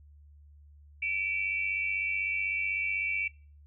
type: tone cluster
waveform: sine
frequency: 2302 / 2398 / 2694 Hz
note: D7 / D7 / E7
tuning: -35 / +36 / +37 cents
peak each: -30 / -37 / -37 dBFS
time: 1.02-3.28 s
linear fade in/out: 5 ms
effects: noise-tail reverb RT60 0.4 s tail -22 dB re dry + added 73 Hz sine -52 dBFS peak until 3.66 s